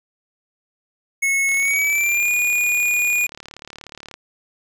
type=tone with pitch glide; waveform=square; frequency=2191 to 2445 Hz; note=C#7 to D#7; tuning=-21 to -31 cents; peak=-17 dBFS; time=1.22-3.27 s; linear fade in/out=10 ms; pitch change=+190 cents; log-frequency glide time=1.55-2.31 s
type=click train; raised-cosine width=0.2 ms; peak=-19 dBFS; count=98; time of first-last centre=1.49-4.14 s; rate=36.6 Hz
effects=none